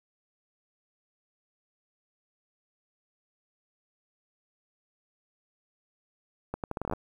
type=accelerating click train; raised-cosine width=1 ms; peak=-18 dBFS; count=11; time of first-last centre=6.54-6.935 s; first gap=98 ms; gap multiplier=0.77; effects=9-bit